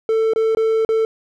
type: tone with dropouts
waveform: triangle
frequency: 444.8 Hz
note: A4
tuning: 19 cents sharp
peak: -12 dBFS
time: 0.09-1.05 s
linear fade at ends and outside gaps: 1 ms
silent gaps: 0.335-0.36 / 0.549-0.571 / 0.849-0.89 s
effects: none